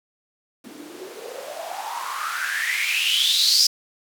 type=noise with band-pass filter sweep; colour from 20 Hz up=blue; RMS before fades=-24 dBFS; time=0.64-3.67 s; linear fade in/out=5 ms; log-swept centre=250 to 5200 Hz; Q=8.5; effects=none